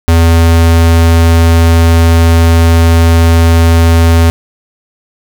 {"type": "tone", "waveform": "square", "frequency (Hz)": 83.1, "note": "E2", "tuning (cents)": 15, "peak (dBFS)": -4, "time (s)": [0.08, 4.3], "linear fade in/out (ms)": 0, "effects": []}